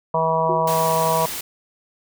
harmonic tone, 161.9 Hz, E3, 31 cents flat, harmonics 1 / 3 / 4 / 5 / 6 / 7, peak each -27 / -25 / -22 / -31 / -20 / -28 dBFS, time 0.14-1.26 s, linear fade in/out 5 ms
sine tone with exponential decay, 361.8 Hz, F#4, 39 cents flat, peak -21 dBFS, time 0.49-0.81 s, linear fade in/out 5 ms, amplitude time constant 68 ms
white noise, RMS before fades -29 dBFS, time 0.67-1.41 s, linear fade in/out 5 ms
effects none

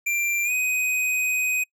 square tone with pitch glide, 2367 to 2506 Hz, D7 to D#7, +13 to +12 cents, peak -22 dBFS, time 0.06-1.64 s, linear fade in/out 10 ms, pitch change +99 cents, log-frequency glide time 0.44-0.52 s, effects noise-tail reverb RT60 0.1 s tail -25 dB re dry

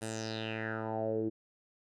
10% pulse tone with low-pass filter sweep, 110.8 Hz, A2, 13 cents sharp, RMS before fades -36 dBFS, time 0.01-1.3 s, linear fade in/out 20 ms, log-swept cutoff 10000 to 320 Hz, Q 4.9, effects none

